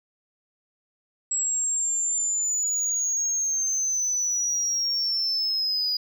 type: linear sweep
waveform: sine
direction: down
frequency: 7710 to 4900 Hz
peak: -21 dBFS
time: 1.31-5.97 s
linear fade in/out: 5 ms
effects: tanh soft clip ceiling -20 dBFS

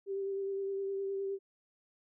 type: tone with vibrato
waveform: sine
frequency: 392 Hz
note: G4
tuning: in tune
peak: -33 dBFS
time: 0.06-1.39 s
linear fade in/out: 50 ms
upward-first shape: sine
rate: 9.7 Hz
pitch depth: 18 cents each way
effects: none

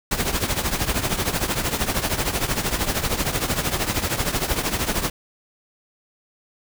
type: noise with tremolo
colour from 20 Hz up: pink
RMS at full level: -20 dBFS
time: 0.11-5.1 s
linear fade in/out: 5 ms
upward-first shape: triangle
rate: 13 Hz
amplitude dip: 80%
effects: none

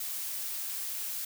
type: noise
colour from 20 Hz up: blue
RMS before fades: -36 dBFS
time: 0-1.25 s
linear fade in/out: 5 ms
effects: none

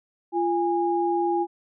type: tone pair together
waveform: sine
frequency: 345.2 / 821 Hz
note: F4 / G#5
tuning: -20 / -20 cents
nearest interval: octave + minor third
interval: 1500 cents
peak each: -23 / -24 dBFS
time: 0.32-1.47 s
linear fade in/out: 50 ms
effects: none

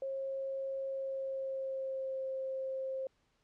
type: tone with pitch glide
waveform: sine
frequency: 539 to 529.7 Hz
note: C#5 to C5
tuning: -49 to +21 cents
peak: -35 dBFS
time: 0.02-3.07 s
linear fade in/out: 2 ms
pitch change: -30 cents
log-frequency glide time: 0.88-2.22 s
effects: pink hiss -75 dBFS RMS until 3.43 s + low-pass 6000 Hz 12 dB/octave

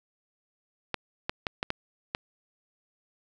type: clicks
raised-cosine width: 0.3 ms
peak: -12 dBFS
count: 6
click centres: 0.943 / 1.295 / 1.468 / 1.629 / 1.704 / 2.149 s
effects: none

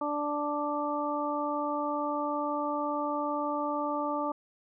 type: harmonic tone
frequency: 293.7 Hz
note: D4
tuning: in tune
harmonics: 1 / 2 / 3 / 4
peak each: -34 / -34 / -34 / -34 dBFS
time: 0.01-4.32 s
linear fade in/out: 5 ms
effects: none

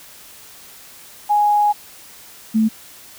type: tone pair in turn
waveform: sine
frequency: 830.6 / 220 Hz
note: G#5 / A3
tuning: 0 / 0 cents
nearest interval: octave + major seventh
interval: 2300 cents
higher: first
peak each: -12 dBFS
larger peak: neither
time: 1.29-1.73 / 2.54-2.69 s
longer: first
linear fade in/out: 20 ms
effects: white hiss -42 dBFS RMS until 3.18 s

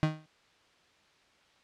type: tone with exponential decay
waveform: 35% pulse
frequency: 155.56 Hz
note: D#3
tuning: in tune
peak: -19 dBFS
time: 0.03-0.26 s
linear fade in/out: 0 ms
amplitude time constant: 49 ms
effects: white hiss -64 dBFS RMS until 1.63 s + low-pass 4000 Hz 12 dB/octave

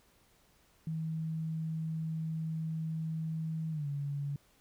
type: tone with pitch glide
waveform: sine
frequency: 160 to 142.54 Hz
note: D#3 to C#3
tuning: +49 to +49 cents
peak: -33 dBFS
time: 0.87-4.36 s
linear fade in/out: 2 ms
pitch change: -200 cents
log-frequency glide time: 3.71-3.87 s
effects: pink hiss -67 dBFS RMS until 4.6 s

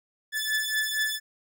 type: beating tone pair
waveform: sawtooth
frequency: 1737 / 1741.3 Hz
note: A6 / A6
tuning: -23 / -18 cents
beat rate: 4.3 Hz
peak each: -25 dBFS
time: 0.32-1.2 s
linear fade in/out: 50 ms
effects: none

